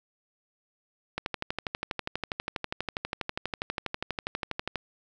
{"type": "click train", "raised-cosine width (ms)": 0.3, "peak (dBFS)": -14, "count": 45, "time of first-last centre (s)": [1.18, 4.757], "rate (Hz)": 12.3, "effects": []}